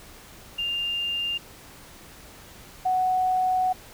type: tone pair in turn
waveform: sine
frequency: 2800 / 741.6 Hz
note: F7 / F#5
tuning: +4 / +4 cents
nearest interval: octave + major seventh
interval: 2300 cents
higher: first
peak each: -25 / -20 dBFS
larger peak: second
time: 0.58-1.38 / 2.85-3.73 s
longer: second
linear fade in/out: 10 ms
effects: pink hiss -47 dBFS RMS until 3.93 s